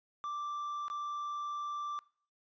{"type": "tone with dropouts", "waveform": "triangle", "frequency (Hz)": 1174.7, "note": "D6", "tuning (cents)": 0, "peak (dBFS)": -34, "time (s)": [0.24, 1.99], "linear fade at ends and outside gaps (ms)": 0, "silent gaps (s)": [0.882, 0.9], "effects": ["noise-tail reverb RT60 0.5 s tail -22 dB re dry", "resampled to 16000 Hz"]}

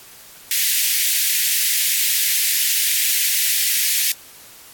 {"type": "high-pass noise", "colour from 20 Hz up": "white", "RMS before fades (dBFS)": -18, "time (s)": [0.51, 4.12], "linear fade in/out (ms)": 2, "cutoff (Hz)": 1800, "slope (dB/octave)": 48, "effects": ["white hiss -43 dBFS RMS until 4.73 s", "AAC 64 kbps"]}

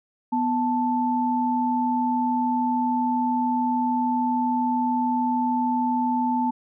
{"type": "tone pair together", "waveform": "sine", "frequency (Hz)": [246.9, 880], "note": ["B3", "A5"], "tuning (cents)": [0, 0], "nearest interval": "octave + minor seventh", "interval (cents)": 2200, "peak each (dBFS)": -23, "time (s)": [0.32, 6.51], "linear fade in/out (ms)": 10, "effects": []}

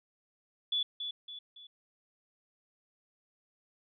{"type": "tone with echo", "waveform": "sine", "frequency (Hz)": 3440, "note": "A7", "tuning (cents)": -40, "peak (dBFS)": -28, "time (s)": [0.72, 0.83], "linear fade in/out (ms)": 5, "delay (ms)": 280, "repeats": 3, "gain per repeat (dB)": -7, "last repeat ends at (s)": 1.67, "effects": []}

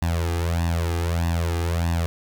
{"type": "tone with flanger", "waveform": "sawtooth", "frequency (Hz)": 84.3, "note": "E2", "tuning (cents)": 39, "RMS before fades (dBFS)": -23, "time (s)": [0.02, 2.06], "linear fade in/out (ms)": 0, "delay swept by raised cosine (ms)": [1.1, 2.5], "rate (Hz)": 1.6, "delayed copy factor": 0.85, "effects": []}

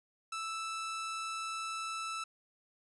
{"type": "tone", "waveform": "sawtooth", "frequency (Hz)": 1318.5, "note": "E6", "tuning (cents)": 0, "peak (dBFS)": -33, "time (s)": [0.32, 2.24], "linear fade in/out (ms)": 5, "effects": ["resampled to 24000 Hz"]}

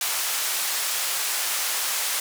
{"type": "band-pass noise", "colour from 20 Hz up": "white", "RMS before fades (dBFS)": -26, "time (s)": [0.01, 2.2], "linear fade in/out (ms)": 2, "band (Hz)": [710, 13000], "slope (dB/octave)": 12, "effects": []}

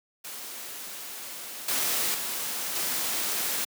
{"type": "noise with level steps", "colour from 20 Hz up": "white", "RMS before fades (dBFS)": [-39, -27, -32, -29], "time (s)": [0.24, 3.65], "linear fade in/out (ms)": 10, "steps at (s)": [1.68, 2.14, 2.75], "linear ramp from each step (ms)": 5, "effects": ["high-pass 200 Hz 12 dB/octave"]}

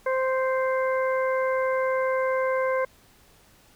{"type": "harmonic tone", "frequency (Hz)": 522, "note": "C5", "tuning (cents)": -4, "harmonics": [1, 2, 3, 4], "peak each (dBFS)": [-23, -29, -33, -35], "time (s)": [0.06, 2.85], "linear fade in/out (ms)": 5, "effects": ["pink hiss -57 dBFS RMS until 3.75 s"]}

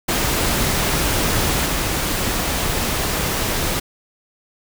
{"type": "noise with level steps", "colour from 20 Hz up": "pink", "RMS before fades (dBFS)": [-19, -21], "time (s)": [0.08, 3.8], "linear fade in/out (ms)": 10, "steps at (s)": 1.66, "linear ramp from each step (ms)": 2, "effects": []}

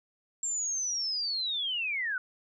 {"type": "linear sweep", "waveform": "sine", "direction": "down", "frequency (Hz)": [7460, 1442], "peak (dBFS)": -29, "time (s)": [0.43, 2.18], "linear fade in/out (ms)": 2, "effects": []}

